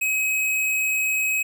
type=tone; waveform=square; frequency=2544 Hz; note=D#7; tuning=38 cents sharp; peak=-21 dBFS; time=0.01-1.43 s; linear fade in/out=10 ms; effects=none